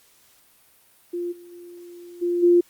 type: tone with level steps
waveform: sine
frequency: 349.2 Hz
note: F4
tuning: in tune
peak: -25 / -42 / -39 / -20 / -12 dBFS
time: 1.13-2.61 s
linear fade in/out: 10 ms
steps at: 1.31 / 1.51 / 2.21 / 2.42 s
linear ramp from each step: 20 ms
effects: white hiss -57 dBFS RMS until 2.69 s + Opus 48 kbps